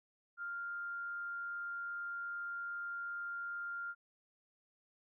sine tone with frequency modulation, 1397 Hz, F6, in tune, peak -39 dBFS, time 0.37-3.95 s, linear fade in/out 50 ms, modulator 91.5 Hz, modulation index 0.22, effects none

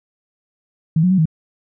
sine tone with pitch steps, 160 / 182.1 / 189 / 158.7 Hz, D#3 / F#3 / F#3 / D#3, +49 / -27 / +37 / +35 cents, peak -11 dBFS, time 0.96-1.256 s, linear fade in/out 5 ms, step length 74 ms, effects none

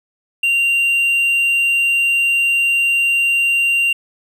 triangle tone, 2770 Hz, F7, 15 cents flat, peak -11 dBFS, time 0.43-3.93 s, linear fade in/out 5 ms, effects none

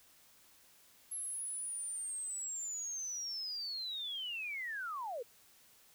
sine linear sweep, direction down, 11175 to 440 Hz, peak -38 dBFS, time 1.11-5.23 s, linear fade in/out 10 ms, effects white hiss -64 dBFS RMS until 5.94 s

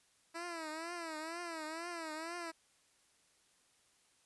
10% pulse tone with vibrato, 328.3 Hz, E4, 7 cents flat, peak -33 dBFS, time 0.34-2.52 s, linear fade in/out 20 ms, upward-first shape triangle, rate 2.1 Hz, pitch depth 130 cents each way, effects white hiss -71 dBFS RMS until 4.25 s + resampled to 24000 Hz

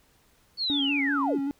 sine linear sweep, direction down, 4500 to 115.9 Hz, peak -25 dBFS, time 0.57-1.4 s, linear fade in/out 50 ms
triangle tone with vibrato, 281.1 Hz, C#4, 24 cents sharp, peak -24 dBFS, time 0.7-1.51 s, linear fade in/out 0 ms, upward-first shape square, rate 5.2 Hz, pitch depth 29 cents each way
effects pink hiss -63 dBFS RMS until 1.59 s

